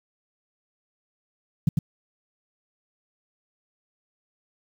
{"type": "tone with echo", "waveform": "sine", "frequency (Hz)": 155, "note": "D#3", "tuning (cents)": -6, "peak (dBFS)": -14, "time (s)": [1.67, 1.69], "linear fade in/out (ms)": 5, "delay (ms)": 100, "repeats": 1, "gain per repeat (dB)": -3, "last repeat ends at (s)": 1.79, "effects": ["8-bit"]}